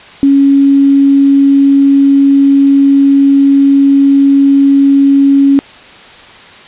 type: tone with quantisation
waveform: sine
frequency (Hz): 277.2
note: C#4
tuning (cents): 0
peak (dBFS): -3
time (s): 0.23-5.59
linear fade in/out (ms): 0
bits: 5
effects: white hiss -34 dBFS RMS until 6.67 s + resampled to 8000 Hz